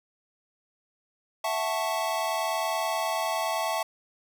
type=chord; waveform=square; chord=F# minor seventh; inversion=third; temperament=equal; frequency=659.3 / 740 / 880 / 1108.7 Hz; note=E5 / F#5 / A5 / C#6; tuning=0 / 0 / 0 / 0 cents; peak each=-31 / -35 / -32 / -34 dBFS; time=1.44-3.83 s; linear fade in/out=5 ms; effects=none